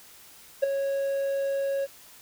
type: tone with ADSR envelope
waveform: triangle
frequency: 551 Hz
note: C#5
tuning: 11 cents flat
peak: -14 dBFS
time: 0.62-1.87 s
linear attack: 16 ms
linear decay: 8 ms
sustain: -9 dB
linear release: 33 ms
effects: white hiss -51 dBFS RMS until 2.21 s